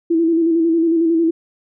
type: tone with vibrato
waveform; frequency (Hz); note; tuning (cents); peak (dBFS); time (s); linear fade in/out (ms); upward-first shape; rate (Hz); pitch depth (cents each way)
sine; 330.4; E4; +4; -12; 0.1-1.31; 10; square; 11; 36
effects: none